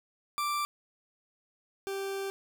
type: tone pair in turn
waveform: 40% pulse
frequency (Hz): 1174.7 / 391.3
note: D6 / G4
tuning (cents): 0 / -3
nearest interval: octave + perfect fifth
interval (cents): 1903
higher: first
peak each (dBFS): -28 / -32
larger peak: first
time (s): 0.38-0.65 / 1.87-2.3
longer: second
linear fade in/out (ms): 0
effects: none